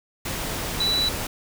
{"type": "tone in noise", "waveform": "sine", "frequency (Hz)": 3951, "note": "B7", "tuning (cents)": 0, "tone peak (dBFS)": -20, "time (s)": [0.8, 1.09], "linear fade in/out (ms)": 5, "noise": "pink", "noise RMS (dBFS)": -29, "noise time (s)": [0.25, 1.27], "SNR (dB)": 6, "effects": []}